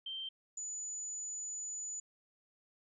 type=tone pair in turn; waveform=sine; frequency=3136 / 6955 Hz; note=G7 / A8; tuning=0 / -21 cents; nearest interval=octave + major second; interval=1379 cents; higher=second; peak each=-39 / -39 dBFS; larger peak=neither; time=0.06-0.29 / 0.57-2 s; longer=second; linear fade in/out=5 ms; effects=none